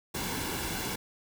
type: noise with comb filter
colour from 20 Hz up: pink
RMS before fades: -34 dBFS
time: 0.14-0.96 s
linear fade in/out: 10 ms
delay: 1.6 ms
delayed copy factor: -0.55
effects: none